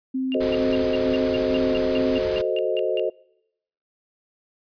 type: tone with tremolo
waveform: sine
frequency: 261.6 Hz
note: C4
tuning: in tune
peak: -22 dBFS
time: 0.14-2.19 s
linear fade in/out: 10 ms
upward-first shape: square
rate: 2.2 Hz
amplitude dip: 35%
type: tone bursts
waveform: sine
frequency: 2794 Hz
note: F7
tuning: in tune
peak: -29 dBFS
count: 14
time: 0.32-2.996 s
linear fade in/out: 0 ms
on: 24 ms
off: 180 ms
type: chord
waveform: sine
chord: F# diminished seventh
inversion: none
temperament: equal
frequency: 370 / 440 / 523.3 / 622.3 Hz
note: F#4 / A4 / C5 / Eb5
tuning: 0 / 0 / 0 / 0 cents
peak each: -26 dBFS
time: 0.34-3.1 s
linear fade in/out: 10 ms
type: noise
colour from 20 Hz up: pink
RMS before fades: -33 dBFS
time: 0.4-2.42 s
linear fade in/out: 10 ms
effects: noise-tail reverb RT60 0.8 s tail -24 dB re dry + resampled to 11025 Hz